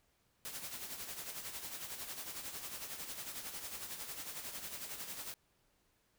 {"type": "noise with tremolo", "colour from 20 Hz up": "white", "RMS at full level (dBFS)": -43, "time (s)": [0.45, 5.34], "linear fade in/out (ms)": 0, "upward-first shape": "sine", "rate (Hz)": 11, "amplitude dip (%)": 55, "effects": ["pink hiss -75 dBFS RMS until 6.18 s"]}